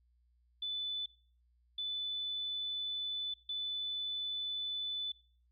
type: tone bursts at uneven times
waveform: sine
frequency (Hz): 3496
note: A7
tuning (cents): -12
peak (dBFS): -35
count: 3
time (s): 0.62-1.06 / 1.78-3.34 / 3.49-5.12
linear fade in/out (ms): 5
effects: noise-tail reverb RT60 0.4 s tail -17 dB re dry + added 60 Hz sine -68 dBFS peak until 5.51 s